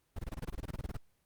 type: noise bursts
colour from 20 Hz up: brown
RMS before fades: -37 dBFS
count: 16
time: 0.16-0.969 s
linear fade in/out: 5 ms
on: 29 ms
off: 23 ms
effects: pink hiss -75 dBFS RMS until 1.25 s + Opus 24 kbps